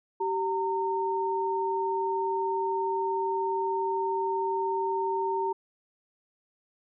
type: tone pair together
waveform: sine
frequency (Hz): 385.8 / 916.8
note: G4 / A#5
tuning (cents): -28 / -29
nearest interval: octave + minor third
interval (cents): 1499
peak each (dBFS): -29 / -28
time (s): 0.2-5.53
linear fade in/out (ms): 10
effects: none